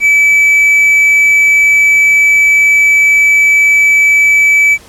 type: tone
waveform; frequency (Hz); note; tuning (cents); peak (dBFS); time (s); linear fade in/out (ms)
triangle; 2301; D7; -36; -3; 0-4.78; 50
effects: pink hiss -38 dBFS RMS until 4.88 s + low-pass 12000 Hz 12 dB/octave